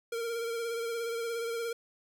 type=tone with vibrato; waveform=square; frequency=463.1 Hz; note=A#4; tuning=11 cents flat; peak=-33 dBFS; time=0.12-1.73 s; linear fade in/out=5 ms; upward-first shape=sine; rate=17 Hz; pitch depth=31 cents each way; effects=none